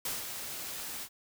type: noise with ADSR envelope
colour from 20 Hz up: white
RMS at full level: -34 dBFS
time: 0.05-1.09 s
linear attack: 4 ms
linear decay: 180 ms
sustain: -6 dB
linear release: 64 ms
effects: none